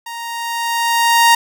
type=tone with level ramp; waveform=sawtooth; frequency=932.3 Hz; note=A#5; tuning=in tune; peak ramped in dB=-23 to -3 dBFS; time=0.06-1.35 s; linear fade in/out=5 ms; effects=none